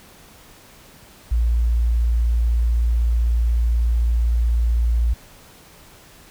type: tone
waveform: sine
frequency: 58 Hz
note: A#1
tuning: 8 cents flat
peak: -15 dBFS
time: 1.31-5.14 s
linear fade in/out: 10 ms
effects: pink hiss -47 dBFS RMS until 6.3 s